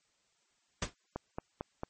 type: noise with exponential decay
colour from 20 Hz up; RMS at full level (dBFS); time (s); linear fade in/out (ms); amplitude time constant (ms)
pink; -29; 0.82-0.94; 5; 24
type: click train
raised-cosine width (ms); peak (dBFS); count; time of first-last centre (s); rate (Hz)
1; -22; 4; 1.16-1.834; 4.45
effects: white hiss -74 dBFS RMS until 1.89 s + MP3 32 kbps